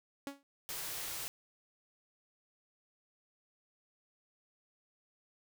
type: tone with exponential decay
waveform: sawtooth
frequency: 279.4 Hz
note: C#4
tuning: 14 cents sharp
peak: -32 dBFS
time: 0.27-0.43 s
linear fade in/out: 1 ms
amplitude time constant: 34 ms
type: band-stop noise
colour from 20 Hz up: white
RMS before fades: -41 dBFS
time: 0.69-1.28 s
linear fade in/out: 0 ms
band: 200 to 290 Hz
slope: 96 dB/octave
effects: none